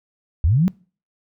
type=linear sweep; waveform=sine; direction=up; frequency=65.41 to 196 Hz; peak=-13 dBFS; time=0.44-0.68 s; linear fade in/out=0 ms; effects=noise-tail reverb RT60 0.4 s tail -25 dB re dry